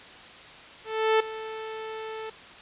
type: tone with ADSR envelope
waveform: sawtooth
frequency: 440 Hz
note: A4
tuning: in tune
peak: -14 dBFS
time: 0.84-2.3 s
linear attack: 360 ms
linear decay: 6 ms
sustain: -16 dB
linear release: 6 ms
effects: white hiss -46 dBFS RMS until 2.61 s + resampled to 8000 Hz